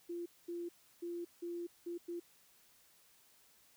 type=tone bursts at uneven times; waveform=sine; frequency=345 Hz; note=F4; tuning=21 cents flat; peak=-39 dBFS; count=6; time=0.09-0.26 / 0.48-0.69 / 1.02-1.25 / 1.42-1.67 / 1.86-1.98 / 2.08-2.2 s; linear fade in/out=10 ms; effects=white hiss -67 dBFS RMS until 3.76 s